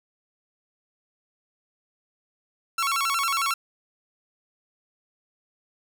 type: tone with vibrato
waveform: sawtooth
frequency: 1225 Hz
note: D#6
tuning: 27 cents flat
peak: -19 dBFS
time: 2.78-3.54 s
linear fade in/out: 5 ms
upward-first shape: square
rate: 11 Hz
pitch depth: 170 cents each way
effects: none